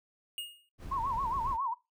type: tone with exponential decay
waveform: square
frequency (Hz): 2852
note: F7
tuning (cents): +36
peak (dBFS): -34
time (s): 0.38-0.69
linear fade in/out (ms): 1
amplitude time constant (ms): 66
type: noise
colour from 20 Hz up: brown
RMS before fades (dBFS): -42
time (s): 0.78-1.58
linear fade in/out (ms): 50
type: tone with vibrato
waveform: sine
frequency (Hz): 1000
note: B5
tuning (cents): +21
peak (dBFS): -30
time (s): 0.91-1.74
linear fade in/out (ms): 10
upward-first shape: sine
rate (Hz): 7.3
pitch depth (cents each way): 190
effects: noise-tail reverb RT60 0.2 s tail -17 dB re dry